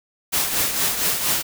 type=noise with tremolo; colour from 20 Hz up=white; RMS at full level=-19 dBFS; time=0.32-1.43 s; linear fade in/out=20 ms; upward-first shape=triangle; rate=4.3 Hz; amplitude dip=60%; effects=none